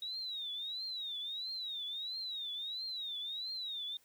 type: tone with vibrato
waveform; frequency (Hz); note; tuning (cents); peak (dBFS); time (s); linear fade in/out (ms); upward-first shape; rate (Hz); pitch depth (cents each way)
sine; 3793; A#7; +29; -38; 0.02-3.97; 2; triangle; 1.5; 190
effects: white hiss -69 dBFS RMS until 4.04 s